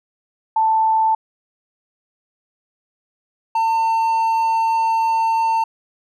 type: tone pair in turn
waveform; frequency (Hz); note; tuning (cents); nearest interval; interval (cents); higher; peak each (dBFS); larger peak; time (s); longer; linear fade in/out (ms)
sine / triangle; 884 / 901.5; A5 / A5; +8 / +42; unison; 34; second; -13; neither; 0.56-1.15 / 3.55-5.64; second; 5
effects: none